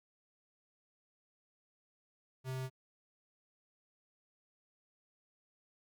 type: tone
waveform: square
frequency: 130.4 Hz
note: C3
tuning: 5 cents flat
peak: -38 dBFS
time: 2.44-2.7 s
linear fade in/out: 50 ms
effects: Opus 48 kbps